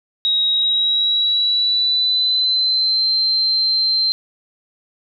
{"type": "tone with pitch glide", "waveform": "sine", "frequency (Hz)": [3805, 4125], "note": ["A#7", "C8"], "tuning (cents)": [35, -25], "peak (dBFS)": -14, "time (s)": [0.25, 4.12], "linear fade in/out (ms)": 0, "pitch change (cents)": 140, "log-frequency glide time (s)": [0.51, 3.09], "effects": []}